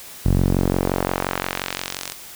sawtooth tone with band-pass filter sweep, 45.7 Hz, F#1, 21 cents flat, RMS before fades -22 dBFS, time 0.25-2.13 s, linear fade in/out 10 ms, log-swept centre 120 to 8500 Hz, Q 0.72, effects white hiss -39 dBFS RMS until 2.35 s

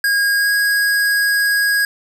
square tone with pitch glide, 1631 to 1647.1 Hz, G#6 to G#6, -32 to -15 cents, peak -14 dBFS, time 0.04-1.85 s, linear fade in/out 2 ms, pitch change +17 cents, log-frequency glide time 0.37-0.51 s, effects none

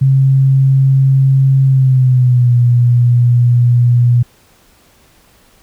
sine tone with pitch glide, 134.5 to 121.22 Hz, C3 to B2, +48 to -32 cents, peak -6 dBFS, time 0.01-4.23 s, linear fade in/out 10 ms, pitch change -180 cents, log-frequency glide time 1.65-2.54 s, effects pink hiss -49 dBFS RMS until 5.62 s

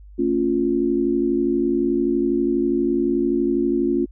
sine chord, A augmented, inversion none, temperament equal with one note detuned, 224.4 / 277.2 / 349.2 Hz, A3 / C#4 / E#4, +34 / 0 / 0 cents, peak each -25 / -21 / -20 dBFS, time 0.18-4.06 s, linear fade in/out 20 ms, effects added 50 Hz sine -40 dBFS peak until 4.11 s

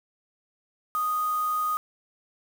sine tone with quantisation, 1241 Hz, D#6, 5 cents flat, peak -24 dBFS, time 0.95-1.77 s, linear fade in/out 0 ms, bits 6, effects none

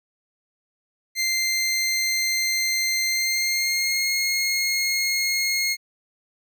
20% pulse tone with pitch glide, 2087 to 2151 Hz, C7 to C7, -5 to +47 cents, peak -16 dBFS, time 1.15-5.77 s, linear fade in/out 50 ms, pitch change +52 cents, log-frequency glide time 3.08-4.11 s, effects none

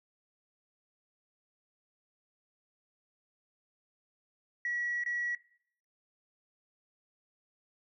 sine tone with dropouts, 1927 Hz, B6, 43 cents flat, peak -30 dBFS, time 4.65-5.35 s, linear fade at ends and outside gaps 2 ms, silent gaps 5.037-5.061 s, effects noise-tail reverb RT60 0.6 s tail -19 dB re dry + tanh soft clip ceiling -26 dBFS

